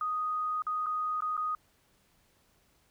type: tone with dropouts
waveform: sine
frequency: 1244.5 Hz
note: D#6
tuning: in tune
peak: -29 dBFS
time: 0.01-1.55 s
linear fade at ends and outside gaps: 2 ms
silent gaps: 0.621-0.667 / 0.861-0.866 / 1.206-1.221 / 1.368-1.376 s
effects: pink hiss -68 dBFS RMS until 2.9 s